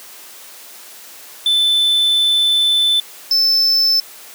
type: tone pair in turn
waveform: triangle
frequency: 3520 / 5274 Hz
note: A7 / E8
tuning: 0 / 0 cents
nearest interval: perfect fifth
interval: 700 cents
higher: second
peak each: -10 dBFS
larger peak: neither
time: 1.46-3 / 3.31-4 s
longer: first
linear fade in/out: 2 ms
effects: white hiss -38 dBFS RMS until 4.34 s + high-pass 300 Hz 12 dB/octave